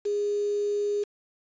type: tone with quantisation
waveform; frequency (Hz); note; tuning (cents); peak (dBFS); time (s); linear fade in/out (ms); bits
sine; 411.5; G#4; -16; -24; 0.05-1.04; 10; 7
effects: resampled to 16000 Hz